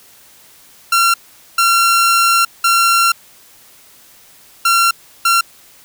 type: tone bursts at uneven times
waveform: sawtooth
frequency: 1368 Hz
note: F6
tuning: 36 cents flat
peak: -6 dBFS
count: 5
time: 0.92-1.14 / 1.58-2.45 / 2.64-3.12 / 4.65-4.91 / 5.25-5.41 s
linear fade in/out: 5 ms
effects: white hiss -45 dBFS RMS until 5.84 s